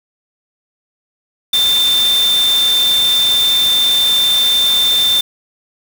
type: tone in noise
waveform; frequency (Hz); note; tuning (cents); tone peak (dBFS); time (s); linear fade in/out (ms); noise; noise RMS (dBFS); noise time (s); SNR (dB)
sine; 3572; A7; +25; -10; 1.53-5.21; 5; white; -22; 1.53-5.21; +9
effects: none